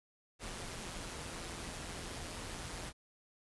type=noise with amplitude modulation; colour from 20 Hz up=pink; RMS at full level=-42 dBFS; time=0.39-2.93 s; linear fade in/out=50 ms; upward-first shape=sine; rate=171 Hz; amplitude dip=45%; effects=resampled to 24000 Hz